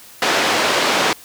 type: band-pass noise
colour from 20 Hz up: pink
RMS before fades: -17 dBFS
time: 0.22-1.13 s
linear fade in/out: 2 ms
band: 400 to 4900 Hz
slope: 12 dB/octave
effects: white hiss -42 dBFS RMS until 1.24 s